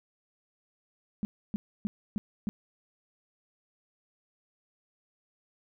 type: tone bursts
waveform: sine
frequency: 207.7 Hz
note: G#3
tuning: in tune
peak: -27 dBFS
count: 5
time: 1.23-2.49 s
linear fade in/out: 0 ms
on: 20 ms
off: 290 ms
effects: none